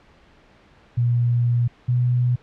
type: tone pair in turn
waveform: sine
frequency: 120 / 123.23 Hz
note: B2 / B2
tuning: -49 / -3 cents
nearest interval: unison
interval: 46 cents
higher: second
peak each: -16 dBFS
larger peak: neither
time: 0.97-1.68 / 1.88-2.36 s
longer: first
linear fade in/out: 10 ms
effects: pink hiss -53 dBFS RMS until 2.42 s + low-pass 3000 Hz 12 dB/octave